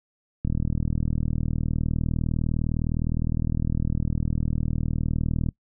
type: click train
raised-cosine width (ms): 5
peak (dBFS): -13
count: 201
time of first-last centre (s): 0.45-5.488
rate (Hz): 39.7
effects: noise-tail reverb RT60 0.1 s tail -22 dB re dry